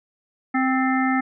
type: harmonic tone with a mistuned harmonic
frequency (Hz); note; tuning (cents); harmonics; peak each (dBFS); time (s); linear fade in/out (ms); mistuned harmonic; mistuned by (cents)
261.6; C4; 0; 1 / 3 / 5 / 7 / 8; -20 / -25 / -27 / -28 / -29; 0.54-1.21; 10; 7; -43
effects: none